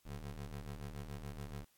25% pulse ring-modulated tone, 73.42 Hz, D2, in tune, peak -37 dBFS, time 0.05-1.65 s, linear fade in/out 10 ms, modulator 33.2 Hz, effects white hiss -73 dBFS RMS until 1.77 s + AAC 64 kbps

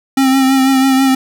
square tone with vibrato, 266 Hz, C4, 29 cents sharp, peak -9 dBFS, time 0.17-1.15 s, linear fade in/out 5 ms, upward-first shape triangle, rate 6.1 Hz, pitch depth 35 cents each way, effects none

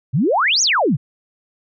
sine exponential two-way sweep, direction up then down, 113 to 6960 to 113 Hz, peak -13 dBFS, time 0.13-0.97 s, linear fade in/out 20 ms, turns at 0.62 s, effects none

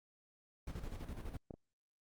brown noise with tremolo, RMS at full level -43 dBFS, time 0.67-1.37 s, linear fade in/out 5 ms, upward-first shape square, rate 12 Hz, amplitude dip 55%
clicks, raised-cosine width 2 ms, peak -32 / -37 dBFS, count 2, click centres 1.508 / 1.54 s
effects Opus 48 kbps

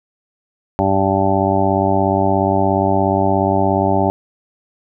harmonic tone, 97 Hz, G2, 18 cents flat, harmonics 1 / 2 / 3 / 4 / 6 / 7 / 8 / 9, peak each -21 / -21 / -21 / -21 / -21 / -21 / -21 / -21 dBFS, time 0.79-4.1 s, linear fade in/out 0 ms, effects none

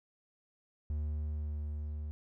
triangle tone with level ramp, 75.1 Hz, D2, 39 cents sharp, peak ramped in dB -30 to -35 dBFS, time 0.9-2.11 s, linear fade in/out 0 ms, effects none

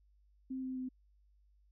sine tone with pitch steps, 261.6 / 259.2 / 256.8 Hz, C4 / C4 / C4, 0 / -16 / -32 cents, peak -37 dBFS, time 0.5-0.89 s, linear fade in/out 10 ms, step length 130 ms, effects added 50 Hz sine -65 dBFS peak until 1.71 s

